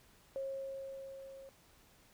sine tone with level ramp, 541 Hz, C#5, 42 cents flat, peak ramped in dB -36 to -50 dBFS, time 0.36-1.49 s, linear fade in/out 0 ms, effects pink hiss -65 dBFS RMS until 2.13 s

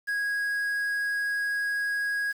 triangle tone with quantisation, 1652 Hz, G#6, 10 cents flat, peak -24 dBFS, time 0.07-2.33 s, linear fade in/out 20 ms, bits 8, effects none

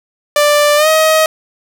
sawtooth tone with pitch glide, 589 to 631.3 Hz, D5 to D#5, +5 to +25 cents, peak -4 dBFS, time 0.36-1.26 s, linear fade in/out 2 ms, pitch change +120 cents, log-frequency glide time 0.76-0.88 s, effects none

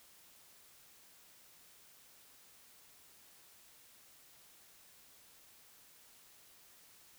silence, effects white hiss -62 dBFS RMS until 7.18 s

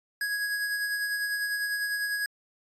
square tone with tremolo, 1661.2 Hz, G#6, in tune, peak -27 dBFS, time 0.21-2.26 s, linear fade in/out 2 ms, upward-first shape sine, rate 10 Hz, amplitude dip 35%, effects AAC 64 kbps

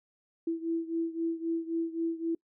sine beating tone pair, 329.6 / 333.4 Hz, E4 / E4, 0 / +20 cents, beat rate 3.8 Hz, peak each -31 / -34 dBFS, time 0.47-2.35 s, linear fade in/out 5 ms, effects noise-tail reverb RT60 0.1 s tail -25 dB re dry

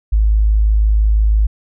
sine tone, 53 Hz, G#1, 36 cents sharp, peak -9 dBFS, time 0.12-1.47 s, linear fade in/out 10 ms, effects none

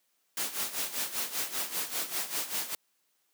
white noise with tremolo, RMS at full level -31 dBFS, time 0.37-2.75 s, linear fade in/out 2 ms, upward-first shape sine, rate 5.1 Hz, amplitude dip 75%, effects white hiss -74 dBFS RMS until 3.33 s + high-pass 200 Hz 12 dB/octave

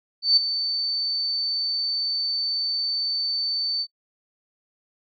sine tone with ADSR envelope, 4539 Hz, C#8, 40 cents sharp, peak -12 dBFS, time 0.22-3.87 s, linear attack 150 ms, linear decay 8 ms, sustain -11 dB, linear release 58 ms, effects noise-tail reverb RT60 0.1 s tail -25 dB re dry

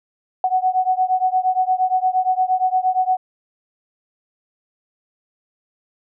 sine beating tone pair, 740 / 748.6 Hz, F#5 / F#5, 0 / +20 cents, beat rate 8.6 Hz, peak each -18 / -19 dBFS, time 0.44-3.17 s, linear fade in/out 2 ms, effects none

